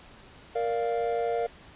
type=chord; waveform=triangle; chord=Bb major; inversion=none; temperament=equal; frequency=466.2 / 587.3 / 698.5 Hz; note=Bb4 / D5 / F5; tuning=0 / 0 / 0 cents; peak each=-26 / -32 / -28 dBFS; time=0.55-1.47 s; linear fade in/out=10 ms; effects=pink hiss -51 dBFS RMS until 1.75 s + resampled to 8000 Hz